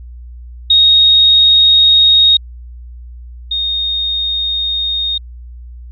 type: tone pair in turn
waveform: sine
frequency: 3739 / 3700 Hz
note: A#7 / A#7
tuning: +4 / -14 cents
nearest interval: unison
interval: 18 cents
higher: first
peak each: -5 / -14 dBFS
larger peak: first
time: 0.7-2.37 / 3.51-5.18 s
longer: neither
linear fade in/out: 5 ms
effects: added 60 Hz sine -29 dBFS peak until 5.91 s